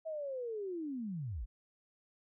sine linear sweep, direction down, 652 to 39 Hz, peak -37 dBFS, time 0.05-1.46 s, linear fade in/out 20 ms, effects none

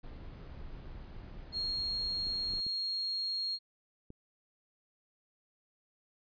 brown noise, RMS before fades -46 dBFS, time 0.03-2.61 s, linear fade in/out 10 ms
sine tone, 4263 Hz, C8, 32 cents sharp, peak -32 dBFS, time 1.52-3.59 s, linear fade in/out 50 ms
clicks, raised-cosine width 3 ms, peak -35 dBFS, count 4, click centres 2.269 / 2.537 / 2.666 / 4.104 s
effects resampled to 11025 Hz

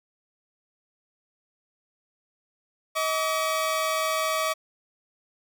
sawtooth tone pair together, 634 / 1144.1 Hz, D#5 / D6, +32 / -46 cents, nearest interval minor seventh, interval 1022 cents, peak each -23 dBFS, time 2.95-4.54 s, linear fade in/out 20 ms, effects none

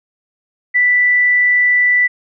sine tone, 1975.5 Hz, B6, in tune, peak -9 dBFS, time 0.74-2.08 s, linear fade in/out 20 ms, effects none

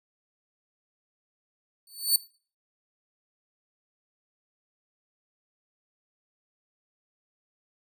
15% pulse tone with exponential growth, 4489 Hz, C#8, 21 cents sharp, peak -10 dBFS, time 1.87-2.16 s, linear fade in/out 2 ms, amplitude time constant 63 ms, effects noise-tail reverb RT60 0.4 s tail -20 dB re dry

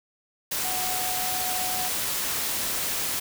sine tone in noise, 737 Hz, F#5, 7 cents flat, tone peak -32 dBFS, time 0.64-1.89 s, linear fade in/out 10 ms, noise white, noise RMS -28 dBFS, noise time 0.51-3.2 s, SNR -7 dB, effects none

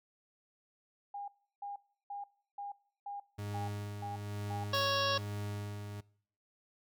sine tone bursts, 809 Hz, G#5, 46 cents flat, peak -39 dBFS, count 8, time 1.14-4.64 s, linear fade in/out 5 ms, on 140 ms, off 340 ms
40% pulse tone with tremolo, 102.8 Hz, G#2, 17 cents flat, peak -36 dBFS, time 3.38-6.01 s, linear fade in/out 10 ms, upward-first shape sine, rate 1.1 Hz, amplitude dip 45%
harmonic tone, 554.4 Hz, C#5, in tune, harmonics 1 / 2 / 3 / 5 / 6 / 7 / 8 / 9 / 10, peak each -35 / -34 / -38 / -40 / -39 / -40 / -43 / -44 / -40 dBFS, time 4.73-5.18 s, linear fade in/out 5 ms
white noise with exponential decay, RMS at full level -48 dBFS, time 4.74-5.8 s, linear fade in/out 1 ms, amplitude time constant 230 ms
effects noise-tail reverb RT60 0.6 s tail -24 dB re dry

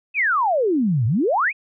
sine exponential two-way sweep, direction down then up, 2648 to 104.6 to 2648 Hz, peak -16 dBFS, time 0.14-1.53 s, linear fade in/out 50 ms, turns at 1.06 s, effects none

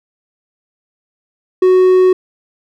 triangle tone, 370 Hz, F#4, in tune, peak -4 dBFS, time 1.62-2.13 s, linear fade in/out 5 ms, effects none

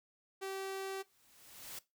sawtooth tone, 386.3 Hz, G4, 25 cents flat, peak -35 dBFS, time 0.41-1.03 s, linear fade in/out 20 ms
white noise with exponential growth, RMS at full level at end -44 dBFS, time 0.87-1.79 s, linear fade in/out 5 ms, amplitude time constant 200 ms
effects noise-tail reverb RT60 0.2 s tail -18 dB re dry

